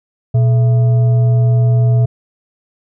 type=tone with frequency modulation; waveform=sine; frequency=121.1 Hz; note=B2; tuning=34 cents flat; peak=-8 dBFS; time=0.34-2.06 s; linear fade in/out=10 ms; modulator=548 Hz; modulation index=0.24; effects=none